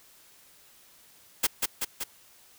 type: noise with echo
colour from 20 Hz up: white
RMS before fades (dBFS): -23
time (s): 1.43-1.47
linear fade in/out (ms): 10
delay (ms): 190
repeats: 3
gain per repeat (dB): -3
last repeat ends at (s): 2.04
effects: white hiss -57 dBFS RMS until 2.58 s